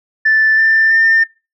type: tone with pitch steps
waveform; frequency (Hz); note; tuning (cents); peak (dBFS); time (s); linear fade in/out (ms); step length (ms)
sine; 1760 / 1781.5 / 1803.2; A6 / A6 / A6; 0 / +21 / +42; -7; 0.25-1.24; 10; 330
effects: noise-tail reverb RT60 0.3 s tail -24 dB re dry + tanh soft clip ceiling -4 dBFS